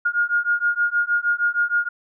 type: beating tone pair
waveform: sine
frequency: 1421 / 1427.4 Hz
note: F6 / F6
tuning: +30 / +37 cents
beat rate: 6.4 Hz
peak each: -21 dBFS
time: 0.05-1.89 s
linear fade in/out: 10 ms
effects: none